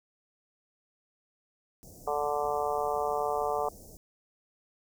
pink band-stop noise, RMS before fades -50 dBFS, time 1.83-3.97 s, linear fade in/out 0 ms, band 720 to 5400 Hz, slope 48 dB/octave
harmonic tone, 146.83 Hz, D3, in tune, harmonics 3 / 4 / 5 / 6 / 7 / 8, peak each -33 / -34 / -32 / -36 / -38 / -37 dBFS, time 2.07-3.69 s, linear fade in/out 5 ms
effects none

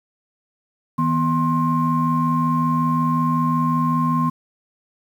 sine tone cluster, 159.4 / 244.8 / 1060 Hz, D#3 / B3 / C6, +42 / -15 / +22 cents, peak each -20 dBFS, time 0.98-4.3 s, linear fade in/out 10 ms, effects tanh soft clip ceiling -9 dBFS + 8-bit

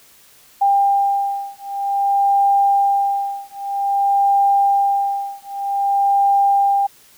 sine beating tone pair, 797 / 797.52 Hz, G5 / G5, +28 / +30 cents, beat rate 0.52 Hz, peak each -17 dBFS, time 0.61-6.87 s, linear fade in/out 10 ms, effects white hiss -49 dBFS RMS until 7.17 s

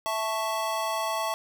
square chord, A major, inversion second, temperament equal, 659.3 / 880 / 1108.7 Hz, E5 / A5 / C#6, 0 / 0 / 0 cents, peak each -32 dBFS, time 0.06-1.34 s, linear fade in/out 0 ms, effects 10-bit

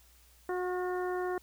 harmonic tone with a mistuned harmonic, 363.1 Hz, F#4, 33 cents flat, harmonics 1 / 2 / 3 / 4 / 5, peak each -32 / -38 / -42 / -44 / -46 dBFS, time 0.49-1.38 s, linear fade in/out 2 ms, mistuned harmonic 4, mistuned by -21 cents, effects added 60 Hz sine -61 dBFS peak until 1.42 s + white hiss -63 dBFS RMS until 1.42 s

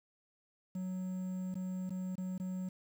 triangle tone with dropouts, 185 Hz, F#3, in tune, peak -34 dBFS, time 0.75-2.69 s, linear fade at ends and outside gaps 5 ms, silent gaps 1.543-1.553 / 1.895-1.904 / 2.155-2.179 / 2.38-2.398 s, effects 10-bit

